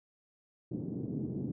pink band-pass noise, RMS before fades -37 dBFS, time 0.71-1.52 s, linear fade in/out 10 ms, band 130 to 340 Hz, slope 24 dB/octave, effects none

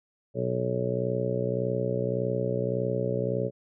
harmonic tone, 61.74 Hz, B1, in tune, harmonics 2 / 3 / 4 / 5 / 6 / 7 / 8 / 9 / 10, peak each -31 / -34 / -38 / -42 / -36 / -31 / -43 / -31 / -43 dBFS, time 0.34-3.51 s, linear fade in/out 50 ms, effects none

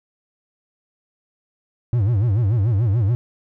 triangle tone with vibrato, 108.4 Hz, A2, 25 cents flat, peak -13 dBFS, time 1.93-3.15 s, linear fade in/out 0 ms, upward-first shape sine, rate 6.9 Hz, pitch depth 230 cents each way, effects none

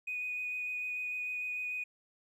triangle tone with vibrato, 2484 Hz, D#7, 3 cents flat, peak -31 dBFS, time 0.07-1.84 s, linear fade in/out 10 ms, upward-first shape square, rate 6.7 Hz, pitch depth 9 cents each way, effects tanh soft clip ceiling -32 dBFS

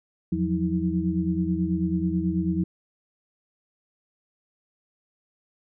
sine tone cluster, 83.4 / 174.2 / 183.4 / 320.8 Hz, E2 / F3 / F#3 / E4, +21 / -4 / -15 / -47 cents, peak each -32 / -26 / -27 / -28 dBFS, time 0.32-2.64 s, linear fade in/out 5 ms, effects none

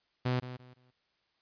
sawtooth tone with echo, 125.7 Hz, B2, 31 cents sharp, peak -24 dBFS, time 0.25-0.4 s, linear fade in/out 10 ms, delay 170 ms, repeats 3, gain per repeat -12 dB, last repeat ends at 0.91 s, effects white hiss -75 dBFS RMS until 1.41 s + resampled to 11025 Hz

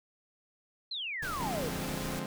sine exponential sweep, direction down, 4245 to 440 Hz, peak -34 dBFS, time 0.91-1.69 s, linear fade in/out 5 ms
pink noise, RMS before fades -40 dBFS, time 1.22-2.2 s, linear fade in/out 10 ms
sawtooth chord, D half-diminished seventh, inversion none, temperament equal, 146.83 / 174.61 / 207.7 / 261.6 Hz, D3 / F3 / Ab3 / C4, 0 / 0 / 0 / 0 cents, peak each -37 dBFS, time 1.4-2.26 s, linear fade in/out 0 ms
effects none

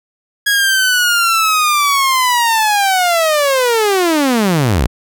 sawtooth linear sweep, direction down, 1661.2 to 47.71 Hz, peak -7 dBFS, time 0.46-4.87 s, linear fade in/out 10 ms, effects none

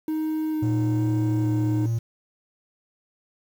triangle tone with vibrato, 311.1 Hz, D#4, in tune, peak -21 dBFS, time 0.08-1.86 s, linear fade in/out 2 ms, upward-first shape square, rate 1.1 Hz, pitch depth 9 cents each way
triangle tone with pitch glide, 116.54 to 115.07 Hz, A#2 to A#2, 0 to -22 cents, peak -19 dBFS, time 0.62-1.99 s, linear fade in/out 10 ms, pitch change -22 cents, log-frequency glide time 0.94-1.29 s
effects tanh soft clip ceiling -14 dBFS + 8-bit

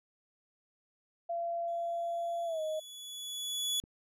sine tone with pitch glide, 682 to 625.4 Hz, F5 to D#5, -41 to +9 cents, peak -32 dBFS, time 1.29-2.8 s, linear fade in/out 10 ms, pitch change -150 cents, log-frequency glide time 2.45-2.61 s
sawtooth tone with exponential growth, 3407 Hz, G#7, 44 cents sharp, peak -26 dBFS, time 1.68-3.8 s, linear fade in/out 0 ms, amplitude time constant 460 ms
click, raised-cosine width 3 ms, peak -36 dBFS, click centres 3.839 s
effects resampled to 32000 Hz

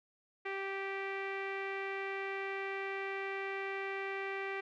sawtooth tone with low-pass filter, 390.4 Hz, G4, 7 cents flat, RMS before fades -39 dBFS, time 0.45-4.61 s, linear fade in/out 10 ms, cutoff 2200 Hz, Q 4.4, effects none

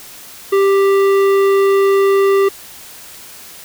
sine tone with tanh clipping, 393.3 Hz, G4, 6 cents sharp, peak -11 dBFS, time 0.52-2.49 s, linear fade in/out 10 ms, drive 14 dB, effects white hiss -36 dBFS RMS until 3.64 s

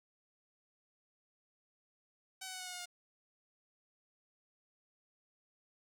5% pulse tone with pitch steps, 758 / 750.2 / 742.4 / 734.7 / 727.1 / 719.6 / 712.2 Hz, F#5 / F#5 / F#5 / F#5 / F#5 / F#5 / F5, +42 / +24 / +6 / -12 / -30 / -48 / +34 cents, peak -31 dBFS, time 2.41-2.858 s, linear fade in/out 10 ms, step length 64 ms, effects none

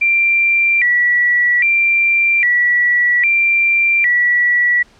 sine tone with vibrato, 2144 Hz, C7, 42 cents sharp, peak -10 dBFS, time 0.01-4.83 s, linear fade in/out 10 ms, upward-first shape square, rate 0.62 Hz, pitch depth 170 cents each way, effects pink hiss -49 dBFS RMS until 4.99 s + low-pass 6000 Hz 12 dB/octave

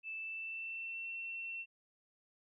sine tone with pitch glide, 2637 to 2705 Hz, E7 to E7, 0 to +44 cents, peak -40 dBFS, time 0.03-1.66 s, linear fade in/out 50 ms, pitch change +44 cents, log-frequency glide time 0.14-1.06 s, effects none

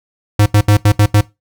square tone bursts at uneven times, 103.83 Hz, G#2, in tune, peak -7 dBFS, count 6, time 0.39-0.46 / 0.54-0.61 / 0.68-0.77 / 0.85-0.92 / 0.99-1.06 / 1.14-1.21 s, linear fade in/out 5 ms, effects noise-tail reverb RT60 0.2 s tail -19 dB re dry

